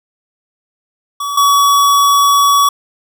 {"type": "tone pair in turn", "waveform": "square", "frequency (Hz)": [1138, 1132.3], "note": ["C#6", "C#6"], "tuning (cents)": [45, 36], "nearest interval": "unison", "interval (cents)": 9, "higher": "first", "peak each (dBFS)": [-18, -8], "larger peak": "second", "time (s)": [[1.2, 1.37], [1.37, 2.69]], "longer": "second", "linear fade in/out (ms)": 5, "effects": []}